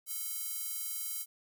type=tone with high-pass filter; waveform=square; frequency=440 Hz; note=A4; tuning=in tune; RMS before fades=-38 dBFS; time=0.06-1.26 s; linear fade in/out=50 ms; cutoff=11000 Hz; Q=0.58; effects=none